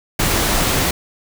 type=noise; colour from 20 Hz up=pink; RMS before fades=-17 dBFS; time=0.19-0.91 s; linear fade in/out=5 ms; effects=none